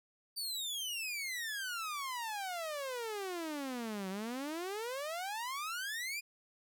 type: exponential two-way sweep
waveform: sawtooth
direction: down then up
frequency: 4664 to 185 to 2472 Hz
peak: -34 dBFS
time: 0.36-6.21 s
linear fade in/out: 20 ms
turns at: 4.09 s
effects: none